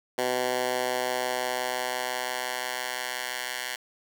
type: tone with high-pass filter sweep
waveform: 10% pulse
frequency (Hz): 125.8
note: B2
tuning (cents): +32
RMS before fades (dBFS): -30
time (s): 0.18-3.76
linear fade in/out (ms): 5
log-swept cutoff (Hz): 430 to 1600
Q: 0.94
effects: none

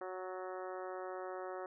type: harmonic tone with a mistuned harmonic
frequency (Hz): 185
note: F#3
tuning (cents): 0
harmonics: 2 / 3 / 4 / 5 / 6 / 7 / 8 / 9 / 10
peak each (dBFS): -45 / -46 / -48 / -54 / -52 / -52 / -57 / -60 / -60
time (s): 0.01-1.66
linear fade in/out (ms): 2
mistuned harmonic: 9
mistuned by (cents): +30
effects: none

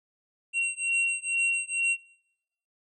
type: beating tone pair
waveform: square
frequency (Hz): 2740 / 2742.2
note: F7 / F7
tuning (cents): -34 / -32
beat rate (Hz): 2.2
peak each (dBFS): -29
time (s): 0.53-1.97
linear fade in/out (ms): 50
effects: noise-tail reverb RT60 0.8 s tail -22 dB re dry + resampled to 24000 Hz

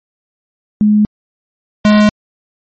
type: tone pair in turn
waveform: sine / square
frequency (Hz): 210.5 / 210.5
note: G#3 / G#3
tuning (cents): +24 / +24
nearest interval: unison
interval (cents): 0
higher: neither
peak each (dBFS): -6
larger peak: neither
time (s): 0.81-1.05 / 1.85-2.09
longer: neither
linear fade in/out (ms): 0
effects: low-pass 5000 Hz 12 dB/octave + MP3 32 kbps

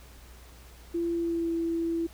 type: tone with pitch glide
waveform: sine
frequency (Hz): 339.3 to 332.9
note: F4 to E4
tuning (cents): -50 to +17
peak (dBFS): -26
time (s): 0.94-2.07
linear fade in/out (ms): 10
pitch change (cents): -33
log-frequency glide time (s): 1.11-1.52
effects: added 60 Hz sine -49 dBFS peak until 2.13 s + pink hiss -54 dBFS RMS until 2.13 s

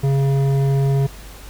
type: tone with hard clipping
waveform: sine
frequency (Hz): 137.4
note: C#3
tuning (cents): -15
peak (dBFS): -16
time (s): 0.03-1.07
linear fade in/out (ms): 10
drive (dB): 10
effects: added 50 Hz sine -37 dBFS peak until 1.49 s + pink hiss -41 dBFS RMS until 1.49 s

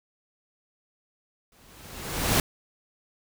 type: noise with exponential growth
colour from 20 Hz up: pink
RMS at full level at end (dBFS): -20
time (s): 1.52-2.4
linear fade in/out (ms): 2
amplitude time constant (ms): 190
effects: none

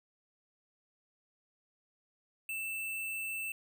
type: tone with sample-and-hold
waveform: sine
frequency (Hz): 2653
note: E7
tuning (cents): +10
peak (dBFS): -35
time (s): 2.49-3.52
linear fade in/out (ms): 2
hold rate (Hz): 11025
effects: none

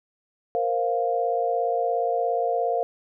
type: chord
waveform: sine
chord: Bb suspended second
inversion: none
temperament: equal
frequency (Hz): 466.2 / 523.3 / 698.5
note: Bb4 / C5 / F5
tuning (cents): 0 / 0 / 0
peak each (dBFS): -26 / -28 / -24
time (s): 0.55-2.83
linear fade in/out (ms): 0
effects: none

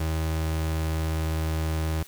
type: tone with vibrato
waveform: 35% pulse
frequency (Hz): 79.5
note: D#2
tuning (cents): +38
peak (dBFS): -23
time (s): 0-2.03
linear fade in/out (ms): 5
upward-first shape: sine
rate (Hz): 19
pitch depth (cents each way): 11
effects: white hiss -49 dBFS RMS until 2.07 s

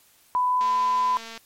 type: tone with pitch glide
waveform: sine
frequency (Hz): 997 to 1005.7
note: B5 to B5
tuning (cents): +16 to +31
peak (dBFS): -19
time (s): 0.35-1.17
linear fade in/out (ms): 0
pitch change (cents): +15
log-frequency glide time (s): 0.47-0.65
type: click train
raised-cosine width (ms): 0.2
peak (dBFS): -22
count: 175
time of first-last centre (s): 0.61-1.377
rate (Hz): 227
effects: white hiss -58 dBFS RMS until 1.45 s + MP3 64 kbps

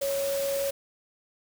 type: tone in noise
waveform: sine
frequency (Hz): 554.4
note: C#5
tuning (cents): 0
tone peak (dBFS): -26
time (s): 0.01-0.71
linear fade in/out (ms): 10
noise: white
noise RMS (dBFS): -36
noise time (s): 0.01-0.71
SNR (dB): +7
effects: none

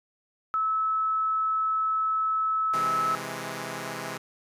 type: tone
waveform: sine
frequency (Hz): 1300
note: E6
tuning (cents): -24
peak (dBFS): -23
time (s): 0.54-3.15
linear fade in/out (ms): 0
type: chord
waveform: 5% pulse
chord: C augmented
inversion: none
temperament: equal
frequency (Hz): 130.81 / 164.81 / 207.7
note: C3 / E3 / G#3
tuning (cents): 0 / 0 / 0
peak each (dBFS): -26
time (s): 2.73-4.18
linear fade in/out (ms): 10
effects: resampled to 32000 Hz

